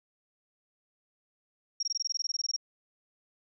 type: tone bursts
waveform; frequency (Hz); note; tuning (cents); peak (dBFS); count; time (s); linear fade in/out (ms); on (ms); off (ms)
sine; 5588; F8; 0; -28; 16; 1.8-2.564; 5; 29; 20
effects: none